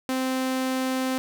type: tone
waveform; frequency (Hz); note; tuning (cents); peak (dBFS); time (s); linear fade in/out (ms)
sawtooth; 260; C4; -11; -20; 0.09-1.18; 0
effects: none

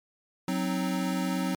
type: chord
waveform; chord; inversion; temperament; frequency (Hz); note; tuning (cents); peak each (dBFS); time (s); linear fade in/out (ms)
square; C diminished; second; equal; 185 / 261.6 / 311.1; Gb3 / C4 / Eb4; 0 / 0 / 0; -30 / -32 / -35; 0.48-1.55; 2
effects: MP3 96 kbps

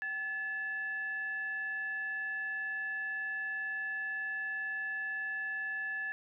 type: tone with frequency modulation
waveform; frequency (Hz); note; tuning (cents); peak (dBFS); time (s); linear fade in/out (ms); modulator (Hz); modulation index
sine; 1721; A6; -39; -34; 0.02-6.12; 0; 945; 0.29
effects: none

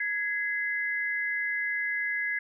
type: tone pair together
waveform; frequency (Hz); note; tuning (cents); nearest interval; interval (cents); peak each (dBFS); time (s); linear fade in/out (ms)
sine; 1668 / 2045; G#6 / C7; +7 / -40; major third; 353; -30 / -30; 0-2.39; 5
effects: none

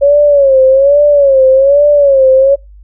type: tone with vibrato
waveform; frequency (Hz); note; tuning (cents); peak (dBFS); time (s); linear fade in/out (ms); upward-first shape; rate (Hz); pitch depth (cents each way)
sine; 554.4; C#5; 0; -3; 0.01-2.56; 20; sine; 1.2; 100
effects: noise-tail reverb RT60 0.2 s tail -23 dB re dry + added 50 Hz sine -33 dBFS peak until 2.83 s

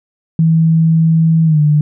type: tone with pitch glide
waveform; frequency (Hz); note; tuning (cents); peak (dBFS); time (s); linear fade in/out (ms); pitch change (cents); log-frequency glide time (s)
sine; 162.3 to 149.69; E3 to D3; -27 to +33; -7; 0.39-1.81; 2; -140; 1.45-1.6
effects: none

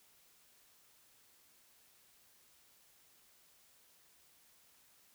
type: silence
effects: white hiss -67 dBFS RMS until 5.14 s

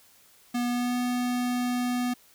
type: tone with pitch glide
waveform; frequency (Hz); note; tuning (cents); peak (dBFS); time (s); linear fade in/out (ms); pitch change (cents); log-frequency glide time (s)
square; 242.6 to 246.4; B3 to B3; -31 to -4; -26; 0.54-2.14; 10; +27; 0.67-0.96
effects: white hiss -58 dBFS RMS until 2.34 s

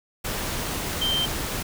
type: tone in noise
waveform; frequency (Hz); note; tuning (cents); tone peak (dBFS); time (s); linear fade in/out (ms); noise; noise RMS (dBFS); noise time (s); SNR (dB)
sine; 3135; G7; -1; -22; 1.01-1.26; 10; pink; -29; 0.24-1.63; +4
effects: none

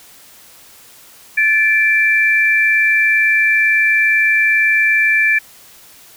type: tone pair together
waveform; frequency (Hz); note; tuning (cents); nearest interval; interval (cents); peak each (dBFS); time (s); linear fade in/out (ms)
sine; 1741.1 / 2349; A6 / D7; -19 / 0; perfect fourth; 519; -13; 1.37-5.39; 10
effects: white hiss -43 dBFS RMS until 6.16 s

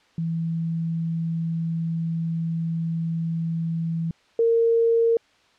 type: tone pair in turn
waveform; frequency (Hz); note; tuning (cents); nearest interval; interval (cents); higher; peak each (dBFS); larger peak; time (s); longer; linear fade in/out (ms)
sine; 164.81 / 460; E3 / A#4; 0 / -23; octave + tritone; 1777; second; -23 / -16; second; 0.18-4.11 / 4.39-5.17; first; 2
effects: white hiss -59 dBFS RMS until 5.58 s + low-pass 4000 Hz 12 dB/octave

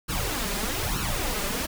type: noise with flanger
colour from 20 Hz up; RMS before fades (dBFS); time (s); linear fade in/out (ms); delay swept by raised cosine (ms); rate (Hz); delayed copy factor
pink; -28; 0.08-1.67; 20; 0.72 to 5.02; 1.1; +0.75
effects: none

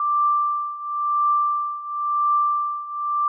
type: tone with tremolo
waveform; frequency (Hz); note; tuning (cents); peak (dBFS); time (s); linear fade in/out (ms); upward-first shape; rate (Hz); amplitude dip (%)
sine; 1178; D6; +5; -15; 0-3.28; 2; triangle; 0.96; 85
effects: none

